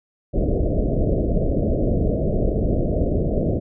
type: low-pass noise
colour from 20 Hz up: pink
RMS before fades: -20 dBFS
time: 0.33-3.6 s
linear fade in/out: 20 ms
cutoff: 660 Hz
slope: 96 dB/octave
effects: none